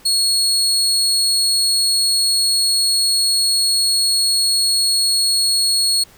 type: tone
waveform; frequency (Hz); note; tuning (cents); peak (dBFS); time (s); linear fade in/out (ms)
30% pulse; 4328; C#8; -42; -11; 0.05-6.04; 10
effects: pink hiss -47 dBFS RMS until 6.17 s